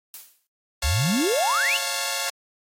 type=noise with exponential decay; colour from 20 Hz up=blue; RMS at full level=-35 dBFS; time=0.14-0.47 s; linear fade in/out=1 ms; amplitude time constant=71 ms
type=chord; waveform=5% pulse; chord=Db augmented; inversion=none; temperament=equal with one note detuned; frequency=549.9 / 698.5 / 880 Hz; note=Db5 / F5 / A5; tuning=-14 / 0 / 0 cents; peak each=-18 dBFS; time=0.82-2.3 s; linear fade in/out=5 ms
type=exponential sweep; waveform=sine; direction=up; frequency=61.7 to 3136 Hz; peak=-20 dBFS; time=0.83-1.78 s; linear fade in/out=20 ms
effects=AAC 48 kbps

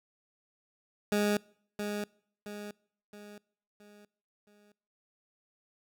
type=tone with echo; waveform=20% pulse; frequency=207 Hz; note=G#3; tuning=5 cents flat; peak=-21 dBFS; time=1.12-1.37 s; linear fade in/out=2 ms; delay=670 ms; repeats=5; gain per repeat=-7 dB; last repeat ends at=4.72 s; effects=noise-tail reverb RT60 0.6 s tail -25 dB re dry

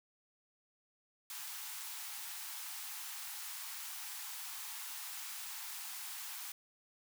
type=high-pass noise; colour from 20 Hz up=white; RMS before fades=-45 dBFS; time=1.3-6.52 s; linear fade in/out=2 ms; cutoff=760 Hz; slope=96 dB/octave; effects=none

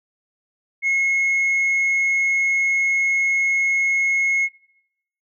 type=tone; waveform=sine; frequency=2170 Hz; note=C#7; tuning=37 cents flat; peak=-14 dBFS; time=0.82-4.49 s; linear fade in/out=50 ms; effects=noise-tail reverb RT60 0.8 s tail -20 dB re dry + tanh soft clip ceiling -15 dBFS

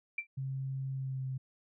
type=tone with exponential decay; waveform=sine; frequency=2349 Hz; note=D7; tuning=in tune; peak=-29 dBFS; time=0.18-0.27 s; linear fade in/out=5 ms; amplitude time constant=19 ms
type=tone with pitch glide; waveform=sine; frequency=134 to 131.39 Hz; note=C3 to C3; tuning=+42 to +8 cents; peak=-34 dBFS; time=0.37-1.38 s; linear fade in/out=10 ms; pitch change=-34 cents; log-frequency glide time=0.92-1.26 s
effects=none

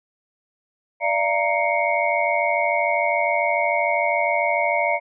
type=tone cluster; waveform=sine; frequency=589 / 682 / 930 / 2133 / 2240 Hz; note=D5 / F5 / A#5 / C7 / C#7; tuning=+5 / -41 / -4 / +33 / +18 cents; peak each=-24 / -23 / -25 / -26 / -25 dBFS; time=1-5 s; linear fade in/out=50 ms; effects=none

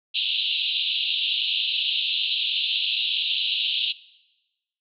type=band-pass noise; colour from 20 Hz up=pink; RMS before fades=-25 dBFS; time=0.14-3.93 s; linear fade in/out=20 ms; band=2700 to 4000 Hz; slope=96 dB/octave; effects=noise-tail reverb RT60 1.0 s tail -19 dB re dry

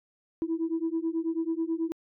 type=beating tone pair; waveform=sine; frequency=323.2 / 332.4 Hz; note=E4 / E4; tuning=-34 / +15 cents; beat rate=9.2 Hz; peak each=-29 dBFS; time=0.42-1.92 s; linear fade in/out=0 ms; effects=tanh soft clip ceiling -21 dBFS

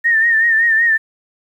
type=tone with vibrato; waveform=sine; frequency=1822 Hz; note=A#6; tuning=40 cents flat; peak=-10 dBFS; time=0.04-0.98 s; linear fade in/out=20 ms; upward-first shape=sine; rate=5.3 Hz; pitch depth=58 cents each way; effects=8-bit

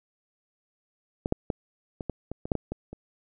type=clicks; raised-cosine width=2 ms; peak=-14 / -9 / -13 / -20 / -16 / -20 / -21 / -10 / -14 / -18 / -26 dBFS; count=11; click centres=1.259 / 1.324 / 1.502 / 2.008 / 2.097 / 2.316 / 2.455 / 2.518 / 2.553 / 2.72 / 2.93 s; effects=none

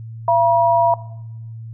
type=tone pair together; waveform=sine; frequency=679.3 / 959 Hz; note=F5 / A#5; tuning=-48 / +49 cents; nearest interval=tritone; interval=597 cents; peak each=-15 / -14 dBFS; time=0.28-0.94 s; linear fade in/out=2 ms; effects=noise-tail reverb RT60 0.9 s tail -18 dB re dry + added 113 Hz sine -30 dBFS peak until 1.73 s

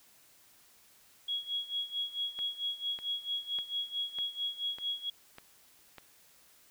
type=tone with tremolo; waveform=sine; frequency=3322 Hz; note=G#7; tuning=in tune; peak=-30 dBFS; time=1.28-5.1 s; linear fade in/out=5 ms; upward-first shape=sine; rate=4.5 Hz; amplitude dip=85%
type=click train; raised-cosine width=0.3 ms; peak=-30 dBFS; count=7; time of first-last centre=2.39-5.983 s; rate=1.67 Hz
effects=white hiss -62 dBFS RMS until 6.7 s

